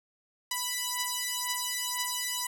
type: beating tone pair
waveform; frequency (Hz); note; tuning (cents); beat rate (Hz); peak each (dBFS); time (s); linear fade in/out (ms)
5% pulse; 987.8 / 989.8; B5 / B5; 0 / +4; 2; -21; 0.51-2.47; 5
effects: none